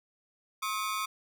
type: ring-modulated tone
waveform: sawtooth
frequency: 1174.7 Hz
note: D6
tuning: in tune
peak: -24 dBFS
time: 0.62-1.06 s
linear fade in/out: 10 ms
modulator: 103 Hz
effects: none